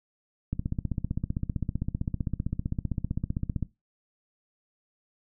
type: click train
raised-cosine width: 5 ms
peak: -16 dBFS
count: 49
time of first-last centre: 0.53-3.627 s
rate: 15.5 Hz
effects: noise-tail reverb RT60 0.2 s tail -18 dB re dry